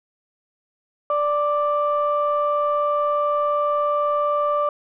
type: tone pair together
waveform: sine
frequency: 587.3 / 1176 Hz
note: D5 / D6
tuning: 0 / +2 cents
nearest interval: octave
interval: 1202 cents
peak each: -20 dBFS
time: 1.1-4.69 s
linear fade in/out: 2 ms
effects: tanh soft clip ceiling -11 dBFS